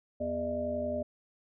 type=harmonic tone with a mistuned harmonic; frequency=81.5 Hz; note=E2; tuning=19 cents flat; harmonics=1 / 3 / 5 / 7 / 8; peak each=-42 / -37 / -43 / -32 / -42 dBFS; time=0.2-1.03 s; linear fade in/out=10 ms; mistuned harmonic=7; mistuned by=+90 cents; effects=none